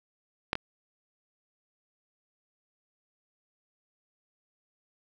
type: clicks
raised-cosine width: 0.3 ms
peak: -10 / -15 dBFS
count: 2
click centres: 0.531 / 0.554 s
effects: none